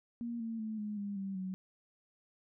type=tone with pitch steps; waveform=sine; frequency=235.5 / 226.7 / 218.2 / 210 / 202.2 / 194.63 / 187.35 Hz; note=A#3 / A#3 / A3 / G#3 / G#3 / G3 / F#3; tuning=+18 / -48 / -14 / +19 / -46 / -12 / +22 cents; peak=-36 dBFS; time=0.21-1.54 s; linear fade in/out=0 ms; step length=190 ms; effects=none